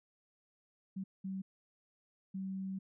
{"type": "tone bursts at uneven times", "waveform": "sine", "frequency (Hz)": 191.3, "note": "G3", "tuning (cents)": -42, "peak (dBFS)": -37, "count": 3, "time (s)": [[0.96, 1.04], [1.24, 1.42], [2.34, 2.79]], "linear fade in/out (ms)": 10, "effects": []}